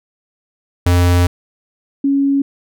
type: tone pair in turn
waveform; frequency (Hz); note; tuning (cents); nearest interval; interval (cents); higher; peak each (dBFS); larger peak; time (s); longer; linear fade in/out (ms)
square / sine; 88.3 / 277.6; F2 / C#4; +20 / +3; octave + minor sixth; 1983; second; -10 / -11; first; 0.86-1.27 / 2.04-2.42; first; 5
effects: none

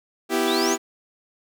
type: chord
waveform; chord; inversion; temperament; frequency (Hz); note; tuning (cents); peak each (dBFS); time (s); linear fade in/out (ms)
sawtooth; E minor; second; equal; 246.9 / 329.6 / 392; B3 / E4 / G4; 0 / 0 / 0; -23 / -20 / -19; 0.29-0.78; 50
type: exponential sweep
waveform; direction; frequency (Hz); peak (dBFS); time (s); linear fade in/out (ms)
sine; up; 3322 to 7040; -26; 0.47-0.76; 10
effects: none

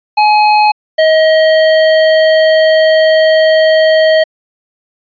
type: tone pair in turn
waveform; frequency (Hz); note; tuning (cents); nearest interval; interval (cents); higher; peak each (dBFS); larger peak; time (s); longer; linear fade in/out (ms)
square; 845 / 633; G#5 / D#5; +30 / +30; perfect fourth; 500; first; -6; neither; 0.17-0.72 / 0.98-4.24; second; 10
effects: resampled to 11025 Hz

